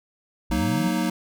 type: linear sweep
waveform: sine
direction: up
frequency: 45.31 to 182.8 Hz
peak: -26 dBFS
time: 0.5-0.88 s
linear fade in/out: 0 ms
type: chord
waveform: square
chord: D# minor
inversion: first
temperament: equal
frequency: 185 / 233.1 / 311.1 Hz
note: F#3 / A#3 / D#4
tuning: 0 / 0 / 0 cents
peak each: -27 dBFS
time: 0.51-1.1 s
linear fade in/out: 5 ms
effects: none